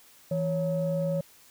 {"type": "tone pair together", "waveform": "sine", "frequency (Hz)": [164.81, 555.1], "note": ["E3", "C#5"], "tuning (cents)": [0, 2], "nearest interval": "octave + major sixth", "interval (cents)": 2102, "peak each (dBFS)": -27, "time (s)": [0.31, 1.21], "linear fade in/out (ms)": 5, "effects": ["tanh soft clip ceiling -19 dBFS", "white hiss -56 dBFS RMS until 1.5 s"]}